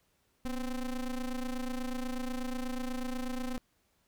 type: ring-modulated tone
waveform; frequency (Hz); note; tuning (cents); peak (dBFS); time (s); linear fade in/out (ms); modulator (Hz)
square; 130.1; C3; -9; -31; 0.45-3.58; 0; 116
effects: pink hiss -73 dBFS RMS until 4.07 s